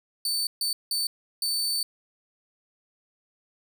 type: tone bursts at uneven times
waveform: sawtooth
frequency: 4537 Hz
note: C#8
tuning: 39 cents sharp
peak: -22 dBFS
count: 4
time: 0.25-0.47 / 0.61-0.73 / 0.91-1.07 / 1.42-1.83 s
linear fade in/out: 2 ms
effects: none